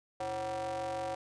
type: ring-modulated tone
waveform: square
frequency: 103.83 Hz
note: G#2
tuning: in tune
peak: -32 dBFS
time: 0.2-1.15 s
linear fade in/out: 5 ms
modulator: 646 Hz
effects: resampled to 22050 Hz